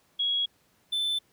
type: tone pair in turn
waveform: sine / triangle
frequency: 3322 / 3526 Hz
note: G#7 / A7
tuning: 0 / +3 cents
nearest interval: minor second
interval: 103 cents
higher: second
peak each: -24 dBFS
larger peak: neither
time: 0.19-0.46 / 0.92-1.19 s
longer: neither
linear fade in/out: 10 ms
effects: pink hiss -66 dBFS RMS until 1.32 s + high-pass 80 Hz 12 dB/octave